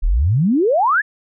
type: exponential sweep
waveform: sine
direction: up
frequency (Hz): 32.7 to 1810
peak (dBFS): -12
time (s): 0.02-1.02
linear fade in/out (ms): 20
effects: none